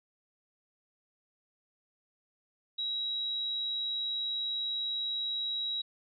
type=tone; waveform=sine; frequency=3860 Hz; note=B7; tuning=40 cents flat; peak=-31 dBFS; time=2.78-5.82 s; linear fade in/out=10 ms; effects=none

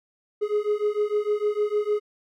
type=beating tone pair; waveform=triangle; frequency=415.3 / 421.9 Hz; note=G#4 / G#4; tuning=0 / +27 cents; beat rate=6.6 Hz; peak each=-23 dBFS; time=0.41-2 s; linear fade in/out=20 ms; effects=none

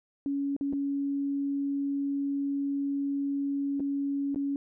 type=tone with dropouts; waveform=sine; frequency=280 Hz; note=C#4; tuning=18 cents sharp; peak=-27 dBFS; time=0.26-4.56 s; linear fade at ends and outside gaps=1 ms; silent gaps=0.565-0.61 / 0.727-0.733 / 3.797-3.803 / 4.346-4.359 s; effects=none

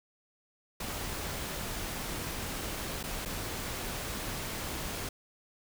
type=noise with dropouts; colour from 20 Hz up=pink; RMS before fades=-37 dBFS; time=0.8-5.09 s; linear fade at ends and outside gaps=5 ms; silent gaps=3.03-3.037 / 3.252-3.257 s; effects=none

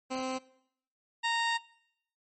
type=tone pair in turn; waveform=15% pulse; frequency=260 / 926.5 Hz; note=C4 / A#5; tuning=-11 / -11 cents; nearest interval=octave + minor seventh; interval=2200 cents; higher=second; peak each=-26 / -21 dBFS; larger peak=second; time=0.1-0.39 / 1.23-1.58 s; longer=second; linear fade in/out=20 ms; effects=noise-tail reverb RT60 0.7 s tail -20 dB re dry + MP3 32 kbps

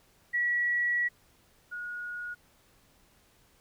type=tone pair in turn; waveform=sine; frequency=1931 / 1446.6 Hz; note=B6 / F#6; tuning=-39 / -39 cents; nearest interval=perfect fourth; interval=500 cents; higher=first; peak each=-25 / -35 dBFS; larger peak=first; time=0.33-1.09 / 1.71-2.35 s; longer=first; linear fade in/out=20 ms; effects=pink hiss -64 dBFS RMS until 3.6 s

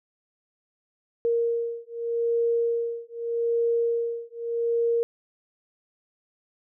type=beating tone pair; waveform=sine; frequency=466.2 / 467.02 Hz; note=A#4 / A#4; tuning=0 / +3 cents; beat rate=0.82 Hz; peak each=-26 dBFS; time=1.25-5.03 s; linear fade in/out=0 ms; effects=none

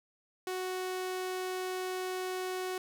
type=tone; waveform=sawtooth; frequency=370 Hz; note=F#4; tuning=in tune; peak=-30 dBFS; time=0.47-2.78 s; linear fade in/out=2 ms; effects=none

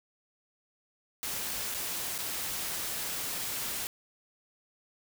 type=noise with dropouts; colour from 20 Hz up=white; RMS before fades=-35 dBFS; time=1.23-3.87 s; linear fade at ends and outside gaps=0 ms; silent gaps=1.741-1.746 / 2.18-2.187 s; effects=none

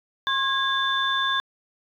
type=tone cluster; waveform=sine; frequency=1072 / 1643 / 3536 Hz; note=C6 / G#6 / A7; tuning=+42 / -19 / +8 cents; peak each=-25 dBFS; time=0.27-1.4 s; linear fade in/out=0 ms; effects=tanh soft clip ceiling -11 dBFS

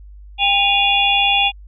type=tone cluster; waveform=sine; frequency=801 / 2467 / 2799 / 3421 Hz; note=G5 / D#7 / F7 / A7; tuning=+37 / -15 / +3 / -49 cents; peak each=-18 dBFS; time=0.38-1.52 s; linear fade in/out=50 ms; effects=added 50 Hz sine -36 dBFS peak until 1.67 s

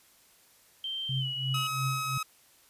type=tone with pitch glide; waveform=sine; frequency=3136 to 2926 Hz; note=G7 to F#7; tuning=0 to -20 cents; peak=-32 dBFS; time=0.84-1.67 s; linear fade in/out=2 ms; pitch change=-120 cents; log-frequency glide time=1.19-1.26 s
type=tone with tremolo; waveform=sine; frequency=132.7 Hz; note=C3; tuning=25 cents sharp; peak=-27 dBFS; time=1.09-2.18 s; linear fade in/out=5 ms; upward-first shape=triangle; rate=2.9 Hz; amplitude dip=95%
type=tone; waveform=sawtooth; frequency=1275 Hz; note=D#6; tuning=42 cents sharp; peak=-27 dBFS; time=1.54-2.23 s; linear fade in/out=5 ms
effects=white hiss -61 dBFS RMS until 2.69 s + resampled to 32000 Hz

